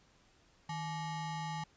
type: ring-modulated tone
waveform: square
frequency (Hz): 506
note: B4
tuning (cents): +42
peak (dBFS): -35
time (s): 0.69-1.64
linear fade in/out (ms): 5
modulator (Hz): 348
effects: pink hiss -67 dBFS RMS until 1.76 s + resampled to 16000 Hz